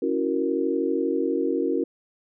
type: chord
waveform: sine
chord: F# dominant seventh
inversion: second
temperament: equal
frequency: 277.2 / 329.6 / 370 / 466.2 Hz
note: C#4 / E4 / F#4 / A#4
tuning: 0 / 0 / 0 / 0 cents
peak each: -27 dBFS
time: 0.02-1.84 s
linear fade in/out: 5 ms
effects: none